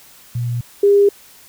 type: tone pair in turn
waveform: sine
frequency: 120 / 403.6 Hz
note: B2 / G#4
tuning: -49 / -49 cents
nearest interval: octave + major sixth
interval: 2100 cents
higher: second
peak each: -18 / -8 dBFS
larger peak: second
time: 0.35-0.61 / 0.83-1.09 s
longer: neither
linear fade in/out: 5 ms
effects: white hiss -45 dBFS RMS until 1.48 s